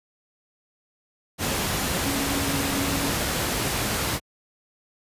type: tone in noise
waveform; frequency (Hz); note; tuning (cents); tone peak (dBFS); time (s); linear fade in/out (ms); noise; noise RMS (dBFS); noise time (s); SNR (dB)
sine; 277.2; C#4; 0; -28; 2.02-3.13; 50; pink; -25; 1.38-4.2; -6
effects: high-pass 60 Hz 12 dB/octave + resampled to 32000 Hz